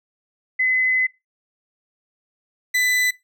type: tone pair in turn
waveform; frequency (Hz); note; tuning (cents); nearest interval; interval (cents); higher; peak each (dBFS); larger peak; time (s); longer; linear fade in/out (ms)
sine / 40% pulse; 2028 / 1997.8; B6 / B6; +45 / +19; unison; 26; first; -16; neither; 0.59-1.07 / 2.74-3.11; first; 10
effects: noise-tail reverb RT60 0.2 s tail -19 dB re dry